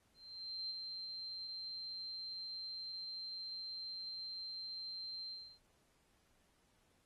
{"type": "tone with ADSR envelope", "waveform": "sine", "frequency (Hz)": 4139, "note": "C8", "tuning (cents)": -20, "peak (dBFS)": -39, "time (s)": [0.14, 5.59], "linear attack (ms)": 560, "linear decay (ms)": 21, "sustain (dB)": -4, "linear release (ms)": 320, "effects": ["pink hiss -75 dBFS RMS until 7.05 s", "AAC 32 kbps"]}